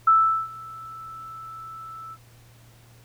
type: tone with ADSR envelope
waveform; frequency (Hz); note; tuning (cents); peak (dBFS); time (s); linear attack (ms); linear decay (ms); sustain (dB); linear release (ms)
sine; 1318.5; E6; 0; -12; 0.07-2.17; 7; 400; -24; 44
effects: added 117 Hz sine -51 dBFS peak until 3.04 s + pink hiss -56 dBFS RMS until 3.04 s